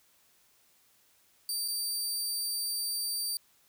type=tone with dropouts; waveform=20% pulse; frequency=4648 Hz; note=D8; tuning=19 cents flat; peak=-25 dBFS; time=1.49-3.37 s; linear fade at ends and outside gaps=1 ms; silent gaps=1.679-1.683 s; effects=white hiss -66 dBFS RMS until 3.68 s